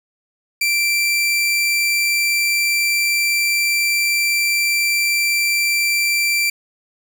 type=tone; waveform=sawtooth; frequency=2349 Hz; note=D7; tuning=in tune; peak=-12 dBFS; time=0.61-6.5 s; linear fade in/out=5 ms; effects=8-bit